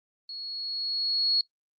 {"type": "tone with level ramp", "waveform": "sine", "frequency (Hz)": 4338, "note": "C#8", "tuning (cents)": -38, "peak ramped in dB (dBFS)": [-36, -20], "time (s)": [0.29, 1.41], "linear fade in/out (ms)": 2, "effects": ["noise-tail reverb RT60 0.1 s tail -19 dB re dry", "Opus 32 kbps"]}